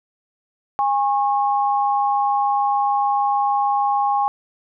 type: tone pair together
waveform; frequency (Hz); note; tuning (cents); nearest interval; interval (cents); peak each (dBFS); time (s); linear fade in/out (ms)
sine; 816.6 / 1090; G#5 / C#6; -29 / -29; perfect fourth; 500; -17 / -22; 0.79-4.28; 0
effects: none